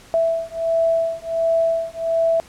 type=beating tone pair; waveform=sine; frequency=659.3 / 660.7 Hz; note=E5 / E5; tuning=0 / +4 cents; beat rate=1.4 Hz; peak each=-20 dBFS; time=0.14-2.4 s; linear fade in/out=0 ms; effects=pink hiss -46 dBFS RMS until 2.48 s + low-pass 10000 Hz 12 dB/octave